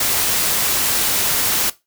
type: noise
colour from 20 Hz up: white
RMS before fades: -18 dBFS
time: 0-1.7 s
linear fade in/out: 5 ms
effects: noise-tail reverb RT60 0.2 s tail -17 dB re dry